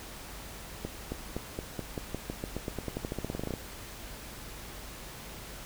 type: accelerating click train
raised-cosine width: 2 ms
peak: -20 dBFS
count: 25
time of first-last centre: 0.85-3.538 s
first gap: 270 ms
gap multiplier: 0.91
effects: added 50 Hz sine -49 dBFS peak until 5.65 s + pink hiss -45 dBFS RMS until 5.65 s